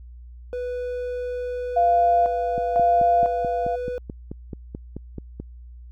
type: tone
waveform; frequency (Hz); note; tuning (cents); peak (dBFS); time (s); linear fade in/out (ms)
triangle; 493.9; B4; 0; -24; 0.53-3.98; 0
type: tone with tremolo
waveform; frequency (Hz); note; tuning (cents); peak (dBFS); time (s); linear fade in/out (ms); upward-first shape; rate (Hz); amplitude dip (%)
sine; 693; F5; -14; -15; 1.76-3.76; 10; square; 1; 60
type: click train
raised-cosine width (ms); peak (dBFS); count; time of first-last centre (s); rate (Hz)
3; -19; 14; 2.58-5.4; 4.61
effects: added 60 Hz sine -39 dBFS peak until 5.91 s